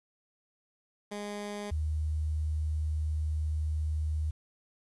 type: tone pair in turn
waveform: 15% pulse / sine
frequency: 206 / 77.16 Hz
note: G#3 / D#2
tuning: -14 / -14 cents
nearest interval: octave + perfect fourth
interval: 1700 cents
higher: first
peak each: -30 / -28 dBFS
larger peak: second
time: 1.11-1.71 / 1.71-4.31 s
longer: second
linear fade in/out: 10 ms
effects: resampled to 24000 Hz + 10-bit